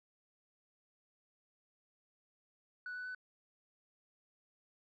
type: tone with pitch steps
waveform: sine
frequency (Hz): 1480 / 1490.3 / 1500.7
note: F#6 / F#6 / F#6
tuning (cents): 0 / +12 / +24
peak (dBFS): -39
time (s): 2.86-3.148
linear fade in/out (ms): 2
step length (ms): 96
effects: tanh soft clip ceiling -39 dBFS